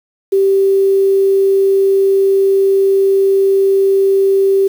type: tone with quantisation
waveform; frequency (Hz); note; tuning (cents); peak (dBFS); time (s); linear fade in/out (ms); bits
sine; 390; G4; -9; -8; 0.32-4.68; 10; 6
effects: none